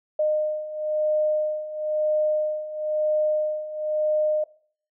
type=beating tone pair; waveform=sine; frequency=611 / 612 Hz; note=D#5 / D#5; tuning=-32 / -29 cents; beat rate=1 Hz; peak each=-27 / -23 dBFS; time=0.19-4.44 s; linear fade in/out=5 ms; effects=noise-tail reverb RT60 0.5 s tail -19 dB re dry